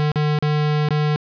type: tone with dropouts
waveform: square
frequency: 150.2 Hz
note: D3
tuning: 39 cents sharp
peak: -17 dBFS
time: 0-1.16 s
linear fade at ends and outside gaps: 0 ms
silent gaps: 0.117-0.158 / 0.388-0.425 / 0.887-0.907 s
effects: resampled to 11025 Hz + 8-bit

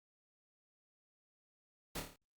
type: noise with echo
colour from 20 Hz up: pink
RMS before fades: -42 dBFS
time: 1.95-2 s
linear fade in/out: 5 ms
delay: 27 ms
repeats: 6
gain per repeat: -4 dB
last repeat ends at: 2.162 s
effects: Opus 48 kbps

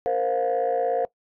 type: chord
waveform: sine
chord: Bb suspended second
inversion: none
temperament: equal with one note detuned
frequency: 466.2 / 523.3 / 706.6 Hz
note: Bb4 / C5 / F5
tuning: 0 / 0 / +20 cents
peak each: -24 dBFS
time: 0.06-1.05 s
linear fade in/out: 0 ms
effects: noise-tail reverb RT60 0.1 s tail -20 dB re dry + tanh soft clip ceiling -16 dBFS

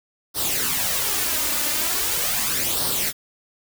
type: noise with flanger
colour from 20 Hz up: white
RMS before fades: -23 dBFS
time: 0.34-3.13 s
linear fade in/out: 50 ms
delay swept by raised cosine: 0.21 to 3.41 ms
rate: 0.4 Hz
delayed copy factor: +0.6
effects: none

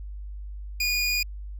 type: tone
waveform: 25% pulse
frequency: 2449 Hz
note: D#7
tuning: 28 cents flat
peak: -19 dBFS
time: 0.8-1.23 s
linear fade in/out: 5 ms
effects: added 50 Hz sine -34 dBFS peak until 1.59 s

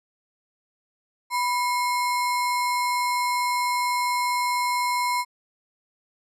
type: tone with sample-and-hold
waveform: sine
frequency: 987.8 Hz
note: B5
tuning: in tune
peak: -21 dBFS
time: 1.3-5.25 s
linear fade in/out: 50 ms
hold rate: 3150 Hz
effects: low-pass 12000 Hz 12 dB/octave

